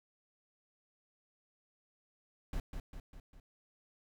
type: noise with echo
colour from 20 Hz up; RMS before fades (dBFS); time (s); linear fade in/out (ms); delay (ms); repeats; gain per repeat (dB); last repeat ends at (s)
brown; -36; 2.53-2.6; 2; 200; 4; -5; 3.4
effects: none

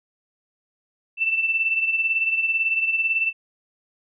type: beating tone pair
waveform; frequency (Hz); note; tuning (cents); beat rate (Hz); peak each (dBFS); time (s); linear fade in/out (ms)
sine; 2663 / 2681; E7 / E7; +17 / +29; 18; -20 / -27; 1.17-3.33; 50
effects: none

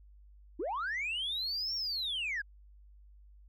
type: linear two-way sweep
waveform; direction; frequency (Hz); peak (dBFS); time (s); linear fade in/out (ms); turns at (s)
sine; up then down; 274 to 5588 to 1562; -31; 0.59-2.42; 10; 1.75
effects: tanh soft clip ceiling -30 dBFS + added 50 Hz sine -54 dBFS peak until 3.48 s

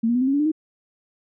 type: tone with pitch steps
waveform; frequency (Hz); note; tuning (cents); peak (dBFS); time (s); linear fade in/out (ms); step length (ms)
sine; 227.1 / 237.8 / 249.1 / 260.9 / 273.2 / 286.1 / 299.7 / 313.8; A#3 / A#3 / B3 / C4 / C#4 / D4 / D4 / D#4; -45 / +35 / +15 / -5 / -25 / -45 / +35 / +15; -17; 0.03-0.518; 10; 61
effects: none

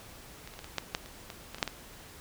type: clicks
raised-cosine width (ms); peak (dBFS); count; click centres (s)
0.2; -26 / -30 / -25 / -25 / -12 / -12 / -30 / -23 / -22 / -26 / -8 / -17; 12; 0.475 / 0.538 / 0.591 / 0.644 / 0.783 / 0.949 / 1.06 / 1.302 / 1.546 / 1.584 / 1.628 / 1.677
effects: pink hiss -50 dBFS RMS until 2.2 s

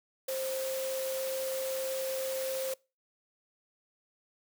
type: tone in noise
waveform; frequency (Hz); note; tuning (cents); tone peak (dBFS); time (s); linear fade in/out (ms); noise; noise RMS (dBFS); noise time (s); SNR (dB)
sine; 528; C5; +16; -32; 0.28-2.74; 5; white; -40; 0.28-2.74; +5
effects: noise-tail reverb RT60 0.3 s tail -25 dB re dry + high-pass 300 Hz 12 dB/octave

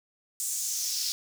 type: noise with high-pass filter sweep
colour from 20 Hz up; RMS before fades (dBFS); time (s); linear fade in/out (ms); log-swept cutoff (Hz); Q
pink; -31; 0.4-1.12; 0; 7700 to 4800; 3.2
effects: none

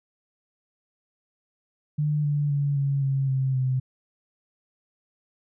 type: tone with pitch steps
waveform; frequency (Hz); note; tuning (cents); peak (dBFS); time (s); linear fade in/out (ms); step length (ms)
sine; 149.5 / 146 / 142.58 / 139.25 / 135.99 / 132.81 / 129.7; D3 / D3 / C#3 / C#3 / C#3 / C3 / C3; +31 / -10 / +49 / +8 / -33 / +26 / -15; -21; 1.98-3.8; 10; 260
effects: none

